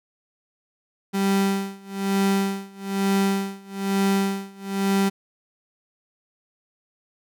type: tone with tremolo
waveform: 35% pulse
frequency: 196 Hz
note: G3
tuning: in tune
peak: -16 dBFS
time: 1.13-5.1 s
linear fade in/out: 20 ms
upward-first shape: sine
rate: 1.1 Hz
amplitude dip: 95%
effects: none